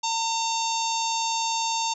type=harmonic tone; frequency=910 Hz; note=A#5; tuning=42 cents flat; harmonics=1 / 3 / 4 / 5 / 6 / 7 / 8; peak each=-26 / -35 / -33 / -34 / -37 / -32 / -36 dBFS; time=0.03-1.94 s; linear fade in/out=10 ms; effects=none